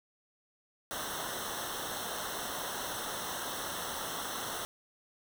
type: noise with comb filter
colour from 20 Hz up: pink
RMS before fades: -38 dBFS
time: 0.91-4.65 s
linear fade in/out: 0 ms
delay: 0.42 ms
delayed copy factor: -0.9
effects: none